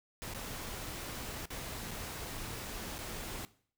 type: noise with dropouts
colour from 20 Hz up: pink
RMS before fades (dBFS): -42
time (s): 0.22-3.45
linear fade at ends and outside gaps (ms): 0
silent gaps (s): 0.337-0.347 / 1.455-1.504 / 1.909-1.913 / 2.982-2.988
effects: noise-tail reverb RT60 0.5 s tail -18 dB re dry